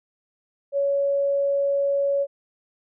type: tone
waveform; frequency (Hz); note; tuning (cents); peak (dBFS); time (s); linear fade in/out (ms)
sine; 560; C#5; +18; -19; 0.72-2.27; 50
effects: none